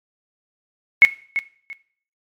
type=tone with echo; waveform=sine; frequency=2189 Hz; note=C#7; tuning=22 cents flat; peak=-4 dBFS; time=1.02-1.05 s; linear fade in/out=0 ms; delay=340 ms; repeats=2; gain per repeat=-13 dB; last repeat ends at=1.73 s; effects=noise-tail reverb RT60 0.5 s tail -17 dB re dry + MP3 64 kbps